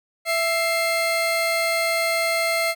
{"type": "tone pair together", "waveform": "35% pulse", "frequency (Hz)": [663.2, 2108], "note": ["E5", "C7"], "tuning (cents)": [10, 12], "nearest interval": "octave + minor sixth", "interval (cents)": 2002, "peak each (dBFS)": -21, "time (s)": [0.25, 2.75], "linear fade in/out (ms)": 50, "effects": []}